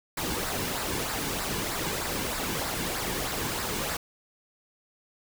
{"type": "noise with flanger", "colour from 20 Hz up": "pink", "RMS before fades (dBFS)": -31, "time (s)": [0.17, 3.97], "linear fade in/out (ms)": 5, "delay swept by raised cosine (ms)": [0.31, 1.61], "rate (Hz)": 3.2, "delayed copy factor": -0.5, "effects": []}